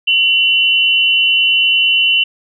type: tone pair together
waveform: sine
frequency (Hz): 2746 / 2995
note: F7 / F#7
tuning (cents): -30 / +20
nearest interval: major second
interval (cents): 150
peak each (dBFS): -12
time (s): 0.07-2.24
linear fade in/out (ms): 10
effects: none